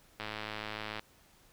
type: click train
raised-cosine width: 0.3 ms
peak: -22 dBFS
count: 86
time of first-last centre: 0.2-0.994 s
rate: 107 Hz
effects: pink hiss -63 dBFS RMS until 1.52 s

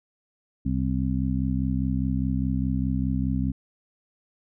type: harmonic tone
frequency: 64.9 Hz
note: C2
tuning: 13 cents flat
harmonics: 1 / 2 / 3 / 4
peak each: -28 / -28 / -28 / -28 dBFS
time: 0.65-3.52 s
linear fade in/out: 10 ms
effects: none

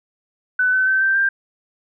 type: tone with pitch steps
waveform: sine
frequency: 1500 / 1520.9 / 1542.2 / 1563.7 / 1585.5 Hz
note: F#6 / F#6 / G6 / G6 / G6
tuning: +23 / +47 / -29 / -5 / +19 cents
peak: -14 dBFS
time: 0.59-1.29 s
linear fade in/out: 5 ms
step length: 140 ms
effects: none

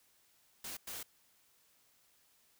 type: noise bursts at uneven times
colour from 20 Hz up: white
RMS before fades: -44 dBFS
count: 2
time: 0.64-0.77 / 0.87-1.03 s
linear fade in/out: 5 ms
effects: white hiss -70 dBFS RMS until 2.59 s

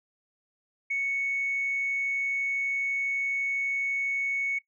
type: tone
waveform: sine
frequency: 2217 Hz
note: C#7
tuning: in tune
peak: -25 dBFS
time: 0.9-4.59 s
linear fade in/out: 10 ms
effects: noise-tail reverb RT60 0.1 s tail -20 dB re dry + tanh soft clip ceiling -21 dBFS

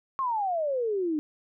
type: exponential sweep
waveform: sine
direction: down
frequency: 1100 to 293.7 Hz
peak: -25 dBFS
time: 0.19-1.19 s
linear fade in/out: 0 ms
effects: none

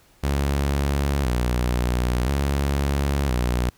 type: tone with vibrato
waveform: sawtooth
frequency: 65.41 Hz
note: C2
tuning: in tune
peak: -16 dBFS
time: 0.23-3.7 s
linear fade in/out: 10 ms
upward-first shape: square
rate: 0.49 Hz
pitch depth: 120 cents each way
effects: pink hiss -57 dBFS RMS until 3.77 s

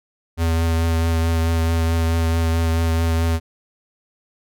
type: tone with vibrato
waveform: square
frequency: 82.41 Hz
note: E2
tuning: in tune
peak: -17 dBFS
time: 0.37-3.4 s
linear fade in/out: 50 ms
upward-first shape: triangle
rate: 4.6 Hz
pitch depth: 20 cents each way
effects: none

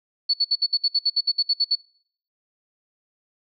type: tone bursts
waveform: sine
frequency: 4435 Hz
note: C#8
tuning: in tune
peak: -16 dBFS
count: 14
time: 0.29-1.755 s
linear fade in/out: 10 ms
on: 48 ms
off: 61 ms
effects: noise-tail reverb RT60 0.6 s tail -25 dB re dry

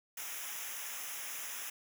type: noise with comb filter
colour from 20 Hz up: white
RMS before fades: -42 dBFS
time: 0.17-1.7 s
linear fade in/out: 5 ms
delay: 0.23 ms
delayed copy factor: -0.85
effects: none

